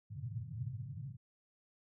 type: band-pass noise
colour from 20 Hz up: white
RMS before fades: -43 dBFS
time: 0.1-1.17 s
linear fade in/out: 20 ms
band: 100 to 140 Hz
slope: 48 dB/octave
effects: none

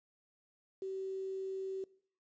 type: tone with quantisation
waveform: sine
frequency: 383.1 Hz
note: G4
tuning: 40 cents flat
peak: -37 dBFS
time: 0.82-1.84 s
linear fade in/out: 2 ms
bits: 10
effects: noise-tail reverb RT60 0.6 s tail -22 dB re dry + resampled to 16000 Hz

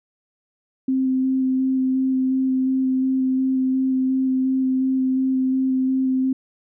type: tone with vibrato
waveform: sine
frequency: 261.5 Hz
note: C4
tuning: 1 cent flat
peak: -17 dBFS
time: 0.88-6.33 s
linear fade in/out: 5 ms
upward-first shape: square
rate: 2.8 Hz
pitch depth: 9 cents each way
effects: none

